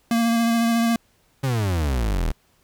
square tone with vibrato, 231.3 Hz, A#3, 13 cents flat, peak -18 dBFS, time 0.11-0.96 s, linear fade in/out 2 ms, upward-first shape sine, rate 14 Hz, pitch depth 17 cents each way
40% pulse exponential sweep, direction down, 139.7 to 36.71 Hz, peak -19 dBFS, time 1.43-2.32 s, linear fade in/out 10 ms
effects pink hiss -62 dBFS RMS until 2.63 s

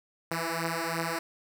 5% pulse beating tone pair, 164.2 / 167.1 Hz, E3 / E3, -6 / +24 cents, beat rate 2.9 Hz, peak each -21 dBFS, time 0.31-1.19 s, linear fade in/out 5 ms, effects none

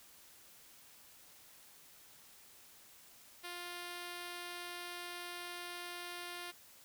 5% pulse tone, 351.3 Hz, F4, 10 cents sharp, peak -32 dBFS, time 3.43-6.52 s, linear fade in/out 20 ms, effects white hiss -60 dBFS RMS until 6.84 s

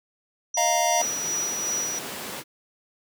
sine tone with tremolo, 5840 Hz, F#8, 24 cents flat, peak -24 dBFS, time 0.54-1.99 s, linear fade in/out 5 ms, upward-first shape sine, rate 2.7 Hz, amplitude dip 35%
square chord, Eb suspended second, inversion none, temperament equal, 622.3 / 698.5 / 932.3 Hz, Eb5 / F5 / Bb5, 0 / 0 / 0 cents, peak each -28 / -24 / -27 dBFS, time 0.57-1.02 s, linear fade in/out 5 ms
pink high-pass noise, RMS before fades -35 dBFS, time 0.98-2.44 s, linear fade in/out 50 ms, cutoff 220 Hz, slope 12 dB/octave
effects none

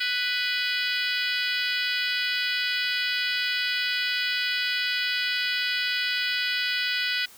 harmonic tone with a mistuned harmonic, 495.2 Hz, B4, 5 cents sharp, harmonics 3 / 4 / 5 / 6 / 7 / 8 / 9 / 10, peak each -30 / -31 / -32 / -33 / -33 / -34 / -35 / -35 dBFS, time 0-7.26 s, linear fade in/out 10 ms, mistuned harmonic 7, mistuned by -58 cents, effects white hiss -50 dBFS RMS until 7.37 s

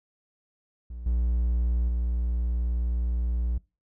triangle tone with level steps, 59.5 Hz, A#1, 36 cents sharp, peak -33 / -20 / -22 dBFS, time 0.9-3.58 s, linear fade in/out 5 ms, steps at 1.06 / 1.88 s, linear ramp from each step 5 ms, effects noise-tail reverb RT60 0.3 s tail -24 dB re dry

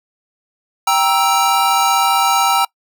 square chord, E diminished, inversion first, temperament equal with one note detuned, 784 / 941.5 / 1318.5 Hz, G5 / Bb5 / E6, 0 / +17 / 0 cents, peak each -17 dBFS, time 0.87-2.65 s, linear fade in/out 5 ms, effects noise-tail reverb RT60 0.1 s tail -24 dB re dry

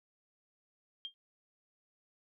sine tone with exponential decay, 3200 Hz, G7, 35 cents sharp, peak -35 dBFS, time 1.05-1.14 s, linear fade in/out 0 ms, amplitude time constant 19 ms, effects none

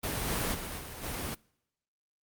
pink noise with level steps, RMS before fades -33 / -31 / -38 / -42 / -36 dBFS, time 0.03-1.35 s, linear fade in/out 10 ms, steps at 0.27 / 0.53 / 0.78 / 1.02 s, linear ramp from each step 20 ms, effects noise-tail reverb RT60 0.8 s tail -26 dB re dry + Opus 32 kbps

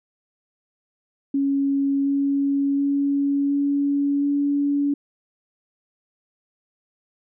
sine tone with pitch steps, 277.2 / 279.1 / 281.1 / 283 / 285 Hz, C#4 / C#4 / C#4 / C#4 / C#4, 0 / +12 / +24 / +36 / +48 cents, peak -18 dBFS, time 1.34-4.94 s, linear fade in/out 5 ms, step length 720 ms, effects none

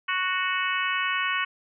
harmonic tone, 370 Hz, F#4, in tune, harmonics 3 / 4 / 5 / 6 / 7 / 8, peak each -29 / -30 / -31 / -32 / -32 / -33 dBFS, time 0.08-1.45 s, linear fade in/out 10 ms, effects none

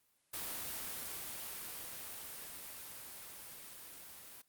white noise with level ramp, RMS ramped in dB -41 to -53 dBFS, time 0.33-4.42 s, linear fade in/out 10 ms, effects white hiss -75 dBFS RMS until 4.48 s + Opus 32 kbps

